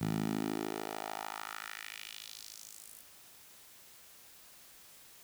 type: tone with high-pass filter sweep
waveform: 10% pulse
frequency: 53.4 Hz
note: G#1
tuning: 49 cents sharp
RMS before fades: -40 dBFS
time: 0.01-3.02 s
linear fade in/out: 5 ms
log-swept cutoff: 140 to 11000 Hz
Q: 2
effects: white hiss -57 dBFS RMS until 5.23 s